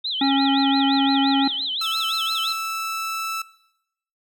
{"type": "tone with vibrato", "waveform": "sine", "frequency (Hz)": 3520, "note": "A7", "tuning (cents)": 0, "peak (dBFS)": -23, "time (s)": [0.04, 2.53], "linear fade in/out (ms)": 10, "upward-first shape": "sine", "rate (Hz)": 5.8, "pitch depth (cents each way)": 270}
{"type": "harmonic tone", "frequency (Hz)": 274, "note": "C#4", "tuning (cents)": -20, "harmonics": [1, 3, 5, 7, 9], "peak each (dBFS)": [-18, -23, -32, -33, -35], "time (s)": [0.21, 1.48], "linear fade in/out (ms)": 5}
{"type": "tone", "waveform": "sawtooth", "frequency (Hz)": 1318.5, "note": "E6", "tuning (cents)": 0, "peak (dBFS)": -22, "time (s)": [1.81, 3.42], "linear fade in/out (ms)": 5}
{"effects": ["noise-tail reverb RT60 0.8 s tail -19 dB re dry"]}